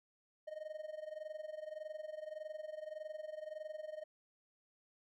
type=tone with amplitude modulation; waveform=triangle; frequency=618 Hz; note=D#5; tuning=12 cents flat; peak=-38 dBFS; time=0.47-4.04 s; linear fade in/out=10 ms; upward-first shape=sine; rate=21.7 Hz; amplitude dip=85%; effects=none